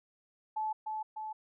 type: tone with echo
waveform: sine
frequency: 866 Hz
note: A5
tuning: 28 cents flat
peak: -31 dBFS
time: 0.56-0.73 s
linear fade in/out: 10 ms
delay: 300 ms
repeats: 2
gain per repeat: -3 dB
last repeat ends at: 1.33 s
effects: none